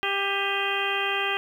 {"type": "harmonic tone with a mistuned harmonic", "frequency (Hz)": 395.9, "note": "G4", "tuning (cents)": 17, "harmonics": [1, 2, 3, 4, 5, 6, 7, 8], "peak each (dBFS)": [-32, -32, -32, -32, -32, -32, -32, -32], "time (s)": [0.03, 1.37], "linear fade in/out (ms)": 0, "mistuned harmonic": 6, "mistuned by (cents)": 84, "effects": ["9-bit"]}